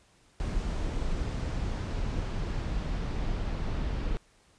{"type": "noise with low-pass filter sweep", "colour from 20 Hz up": "brown", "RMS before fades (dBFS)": -31, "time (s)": [0.4, 4.17], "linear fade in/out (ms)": 0, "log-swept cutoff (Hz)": [8100, 4300], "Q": 0.89, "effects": ["pink hiss -63 dBFS RMS until 4.58 s", "resampled to 22050 Hz"]}